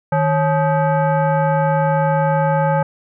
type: tone with frequency modulation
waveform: sine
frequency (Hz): 155.9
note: D#3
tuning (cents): +4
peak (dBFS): -13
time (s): 0.12-2.83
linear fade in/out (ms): 5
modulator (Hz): 705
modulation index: 1.3
effects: none